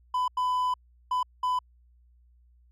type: tone bursts at uneven times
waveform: triangle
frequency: 1002 Hz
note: B5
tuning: 25 cents sharp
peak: -22 dBFS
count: 4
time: 0.14-0.28 / 0.37-0.74 / 1.11-1.23 / 1.43-1.59 s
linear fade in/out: 5 ms
effects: added 60 Hz sine -57 dBFS peak until 2.71 s